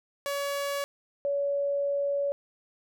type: tone pair in turn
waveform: sawtooth / sine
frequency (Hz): 565 / 565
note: C#5 / C#5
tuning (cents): +33 / +33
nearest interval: unison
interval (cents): 0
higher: neither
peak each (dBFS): -25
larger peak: neither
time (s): 0.26-0.84 / 1.25-2.32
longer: second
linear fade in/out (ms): 0
effects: none